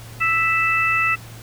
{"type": "harmonic tone", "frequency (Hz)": 659.3, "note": "E5", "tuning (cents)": 0, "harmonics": [2, 3, 4], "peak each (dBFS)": [-21, -22, -19], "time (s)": [0.2, 1.16], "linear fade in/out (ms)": 20, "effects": ["added 114 Hz sine -37 dBFS peak until 1.42 s", "pink hiss -42 dBFS RMS until 1.42 s"]}